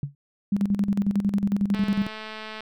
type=tone with exponential decay; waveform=sine; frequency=141.6 Hz; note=C#3; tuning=37 cents sharp; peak=-21 dBFS; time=0.03-0.15 s; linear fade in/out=2 ms; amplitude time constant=26 ms
type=tone with tremolo; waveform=sine; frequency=200.7 Hz; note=G3; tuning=41 cents sharp; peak=-18 dBFS; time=0.52-2.07 s; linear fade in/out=5 ms; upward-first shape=square; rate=11 Hz; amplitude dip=70%
type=click train; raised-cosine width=0.3 ms; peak=-21 dBFS; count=189; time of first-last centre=1.74-2.606 s; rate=217 Hz
effects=none